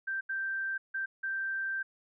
sine tone bursts at uneven times, 1568 Hz, G6, in tune, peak -31 dBFS, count 4, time 0.07-0.21 / 0.29-0.78 / 0.94-1.06 / 1.23-1.83 s, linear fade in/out 10 ms, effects none

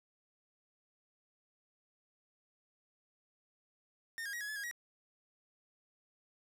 45% pulse tone with pitch steps, 1828 / 1630 / 1901 / 1675 / 1719 / 1637 / 1906 Hz, A#6 / G#6 / A#6 / G#6 / A6 / G#6 / A#6, -34 / -33 / +33 / +14 / -41 / -25 / +38 cents, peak -39 dBFS, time 4.18-4.712 s, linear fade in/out 0 ms, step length 76 ms, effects none

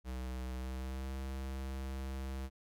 square tone with pitch glide, 63.7 to 66.37 Hz, C2 to C2, -46 to +25 cents, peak -39 dBFS, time 0.04-2.5 s, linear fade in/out 50 ms, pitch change +71 cents, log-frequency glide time 0.55-1.12 s, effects none

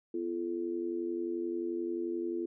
sine tone with amplitude modulation, 341.4 Hz, F4, 39 cents flat, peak -28 dBFS, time 0.14-2.46 s, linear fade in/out 5 ms, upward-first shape sine, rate 91.4 Hz, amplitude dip 85%, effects none

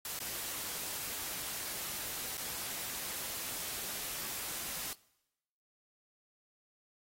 white noise with dropouts, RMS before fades -40 dBFS, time 0.05-4.93 s, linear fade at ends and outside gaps 1 ms, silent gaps 0.19-0.203 / 2.37-2.378 s, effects noise-tail reverb RT60 0.9 s tail -22 dB re dry + AAC 48 kbps

